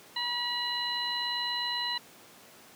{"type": "harmonic tone with a mistuned harmonic", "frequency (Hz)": 967, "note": "B5", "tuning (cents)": -37, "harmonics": [1, 2, 3, 4], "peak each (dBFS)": [-36, -37, -37, -32], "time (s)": [0.16, 1.98], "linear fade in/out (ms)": 5, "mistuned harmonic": 4, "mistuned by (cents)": 65, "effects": ["pink hiss -53 dBFS RMS until 2.75 s", "high-pass 200 Hz 12 dB/octave"]}